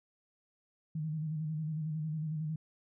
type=tone with vibrato; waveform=sine; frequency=155.56 Hz; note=D#3; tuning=in tune; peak=-33 dBFS; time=0.95-2.56 s; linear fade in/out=5 ms; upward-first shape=square; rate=11 Hz; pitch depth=44 cents each way; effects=none